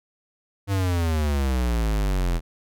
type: exponential sweep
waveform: square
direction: down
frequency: 100.7 to 41.12 Hz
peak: -21 dBFS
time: 0.67-2.41 s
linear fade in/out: 50 ms
effects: none